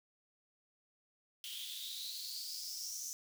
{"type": "noise with high-pass filter sweep", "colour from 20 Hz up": "white", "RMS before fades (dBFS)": -44, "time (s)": [1.44, 3.13], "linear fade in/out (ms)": 0, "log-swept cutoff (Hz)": [3100, 6200], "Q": 8, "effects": []}